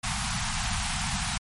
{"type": "band-stop noise", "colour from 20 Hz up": "pink", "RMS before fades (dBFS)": -29, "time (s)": [0.03, 1.38], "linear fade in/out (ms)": 10, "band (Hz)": [230, 700], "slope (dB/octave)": 96, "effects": ["MP3 48 kbps"]}